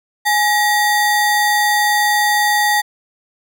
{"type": "ring-modulated tone", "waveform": "square", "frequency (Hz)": 1369, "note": "F6", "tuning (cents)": -35, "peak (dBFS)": -10, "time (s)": [0.25, 2.82], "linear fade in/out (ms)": 20, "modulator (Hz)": 534, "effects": []}